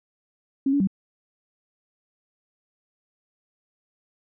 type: tone with pitch steps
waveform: sine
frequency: 271.9 / 284.2 / 192.6 Hz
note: C#4 / C#4 / G3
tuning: -33 / +43 / -30 cents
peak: -18 dBFS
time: 0.66-0.873 s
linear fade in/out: 5 ms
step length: 71 ms
effects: none